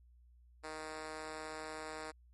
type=tone with high-pass filter; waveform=5% pulse; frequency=156.1 Hz; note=D#3; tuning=6 cents sharp; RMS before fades=-45 dBFS; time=0.63-2.12 s; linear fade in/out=20 ms; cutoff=390 Hz; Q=1.4; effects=added 60 Hz sine -60 dBFS peak until 2.33 s + MP3 48 kbps